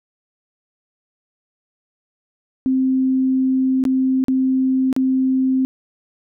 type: tone with dropouts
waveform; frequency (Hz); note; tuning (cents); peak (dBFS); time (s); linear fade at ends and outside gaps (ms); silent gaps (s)
sine; 261.6; C4; 0; -14; 2.66-5.65; 0; 3.839-3.852 / 4.24-4.283 / 4.928-4.964
effects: none